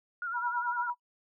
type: tone with vibrato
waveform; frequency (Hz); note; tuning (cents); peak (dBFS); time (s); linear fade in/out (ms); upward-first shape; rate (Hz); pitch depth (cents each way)
sine; 1400; F6; +4; -32; 0.22-0.9; 2; sine; 10; 69
type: tone with tremolo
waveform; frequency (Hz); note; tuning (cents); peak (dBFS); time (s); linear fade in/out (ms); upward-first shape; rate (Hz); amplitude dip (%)
sine; 967; B5; -37; -27; 0.33-0.95; 50; triangle; 9; 90
effects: noise-tail reverb RT60 0.1 s tail -25 dB re dry